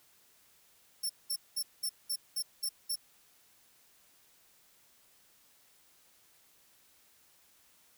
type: tone bursts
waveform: 15% pulse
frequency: 5410 Hz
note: E8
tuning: 44 cents sharp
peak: -26 dBFS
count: 8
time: 1.03-2.958 s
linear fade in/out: 10 ms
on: 66 ms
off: 200 ms
effects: white hiss -65 dBFS RMS until 7.97 s